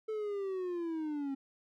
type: linear sweep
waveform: triangle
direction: down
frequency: 440 to 268.5 Hz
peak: -32 dBFS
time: 0.08-1.35 s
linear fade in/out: 10 ms
effects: none